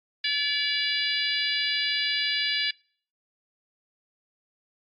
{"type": "harmonic tone with a mistuned harmonic", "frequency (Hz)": 574, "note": "D5", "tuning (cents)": -40, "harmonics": [3, 4, 5, 6, 7, 8], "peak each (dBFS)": [-31, -31, -31, -31, -31, -31], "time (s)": [0.24, 2.71], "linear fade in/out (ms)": 5, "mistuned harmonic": 8, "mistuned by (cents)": 78, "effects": ["noise-tail reverb RT60 0.5 s tail -25 dB re dry", "AAC 48 kbps"]}